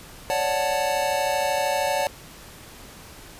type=chord; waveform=square; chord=D major seventh; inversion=third; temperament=equal; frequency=554.4 / 587.3 / 740 / 880 Hz; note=C#5 / D5 / F#5 / A5; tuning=0 / 0 / 0 / 0 cents; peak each=-28 dBFS; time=0.3-2.07 s; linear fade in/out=0 ms; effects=pink hiss -44 dBFS RMS until 3.39 s + resampled to 32000 Hz